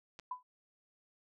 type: clicks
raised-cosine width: 0.2 ms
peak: -32 dBFS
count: 2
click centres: 0.191 / 0.197 s
type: tone with exponential decay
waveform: sine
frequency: 1000 Hz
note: B5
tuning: 21 cents sharp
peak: -33 dBFS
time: 0.31-0.43 s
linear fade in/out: 5 ms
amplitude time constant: 26 ms
effects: none